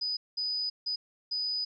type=tone bursts at uneven times; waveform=sine; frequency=4978 Hz; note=D#8; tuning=in tune; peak=-29 dBFS; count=4; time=0.01-0.17 / 0.37-0.7 / 0.86-0.96 / 1.31-1.65 s; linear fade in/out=10 ms; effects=none